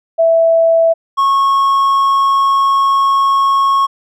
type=tone pair in turn; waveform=sine / triangle; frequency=659.3 / 1096.3 Hz; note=E5 / C#6; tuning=0 / -20 cents; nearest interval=major sixth; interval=880 cents; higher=second; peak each=-7 dBFS; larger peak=neither; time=0.18-0.94 / 1.17-3.87 s; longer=second; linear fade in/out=20 ms; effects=none